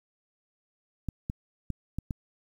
clicks, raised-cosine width 5 ms, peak -19 dBFS, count 5, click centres 1.087 / 1.299 / 1.703 / 1.986 / 2.108 s, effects 9-bit

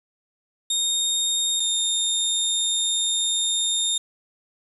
25% pulse tone pair in turn, 3691 / 3657 Hz, A#7 / A#7, -18 / -34 cents, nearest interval unison, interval 16 cents, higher first, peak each -17 dBFS, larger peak neither, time 0.7-1.6 / 1.6-3.98 s, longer second, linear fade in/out 5 ms, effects resampled to 32000 Hz + 8-bit

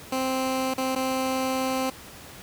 15% pulse tone with dropouts, 261.6 Hz, C4, in tune, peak -18 dBFS, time 0.12-1.9 s, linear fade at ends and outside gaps 5 ms, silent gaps 0.739-0.779 / 0.952-0.959 s, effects pink hiss -44 dBFS RMS until 2.42 s + high-pass 60 Hz 12 dB/octave

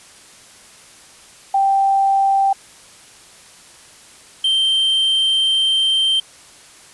sine / triangle tone pair in turn, 784 / 3136 Hz, G5 / G7, 0 / 0 cents, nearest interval 2 octaves, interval 2400 cents, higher second, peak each -12 dBFS, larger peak neither, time 1.54-2.53 / 4.44-6.2 s, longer second, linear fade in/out 5 ms, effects white hiss -44 dBFS RMS until 6.93 s + resampled to 24000 Hz

